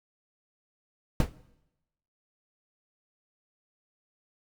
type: noise with exponential decay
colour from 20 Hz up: brown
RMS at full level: -18 dBFS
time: 1.2-1.32 s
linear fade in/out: 2 ms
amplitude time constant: 24 ms
effects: noise-tail reverb RT60 0.9 s tail -19 dB re dry